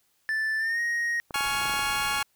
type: tone with pitch glide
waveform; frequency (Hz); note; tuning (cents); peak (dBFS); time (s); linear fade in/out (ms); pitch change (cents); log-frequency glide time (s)
triangle; 1760 to 1875.5; A6 to A#6; 0 to +10; -23; 0.29-1.2; 0; +110; 0.58-0.8
type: clicks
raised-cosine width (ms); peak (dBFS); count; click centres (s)
1; -25; 8; 1.308 / 1.358 / 1.408 / 1.616 / 1.656 / 1.696 / 1.739 / 1.793
type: chord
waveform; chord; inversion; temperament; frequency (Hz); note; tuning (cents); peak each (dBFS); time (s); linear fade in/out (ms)
20% pulse; Db major; second; equal with one note detuned; 839.3 / 1108.7 / 1396.9; Ab5 / Db6 / F6; +18 / 0 / 0; -25; 1.34-2.23; 5
type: noise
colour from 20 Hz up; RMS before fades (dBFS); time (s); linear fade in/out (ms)
pink; -42; 1.43-2.23; 10
effects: white hiss -69 dBFS RMS until 2.35 s